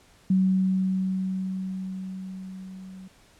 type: tone with level ramp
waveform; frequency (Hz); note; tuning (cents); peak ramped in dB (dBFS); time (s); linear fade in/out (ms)
sine; 188.3; F#3; +31; -17 to -40; 0.3-3.08; 5
effects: pink hiss -57 dBFS RMS until 3.39 s + low-pass 10000 Hz 12 dB/octave